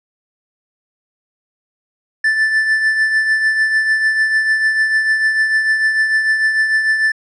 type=tone with tremolo; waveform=triangle; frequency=1760 Hz; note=A6; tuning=in tune; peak=-8 dBFS; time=2.24-7.12 s; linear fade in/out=5 ms; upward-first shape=triangle; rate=6.7 Hz; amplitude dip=55%; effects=resampled to 24000 Hz